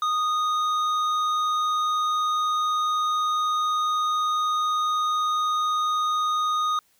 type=tone with hard clipping; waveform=sine; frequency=1238 Hz; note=D#6; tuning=9 cents flat; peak=-23 dBFS; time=0.02-6.79 s; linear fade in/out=2 ms; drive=8 dB; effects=white hiss -64 dBFS RMS until 6.99 s